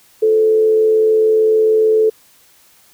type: tone with frequency modulation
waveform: sine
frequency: 436.6 Hz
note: A4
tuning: 13 cents flat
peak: -9 dBFS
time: 0.22-2.1 s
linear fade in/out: 10 ms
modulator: 84.4 Hz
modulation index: 0.26
effects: white hiss -50 dBFS RMS until 2.93 s